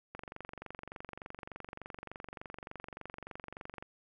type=click train; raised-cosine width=0.5 ms; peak=-28 dBFS; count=87; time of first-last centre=0.15-3.825 s; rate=23.4 Hz; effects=none